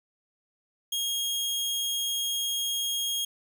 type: tone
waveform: sawtooth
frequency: 3261 Hz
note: G#7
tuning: 32 cents flat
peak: -24 dBFS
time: 0.92-3.25 s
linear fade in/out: 5 ms
effects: none